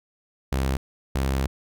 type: tone pair in turn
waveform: sawtooth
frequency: 66.6 / 66.92 Hz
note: C2 / C2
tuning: +31 / +40 cents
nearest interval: unison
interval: 9 cents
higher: second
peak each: -18 dBFS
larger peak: neither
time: 0.52-0.77 / 1.15-1.47 s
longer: second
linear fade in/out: 5 ms
effects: none